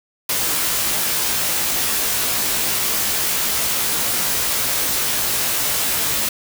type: noise with comb filter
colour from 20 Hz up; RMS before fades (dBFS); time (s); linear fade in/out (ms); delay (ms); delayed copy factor
white; -20; 0.29-6.29; 5; 18; +0.8
effects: none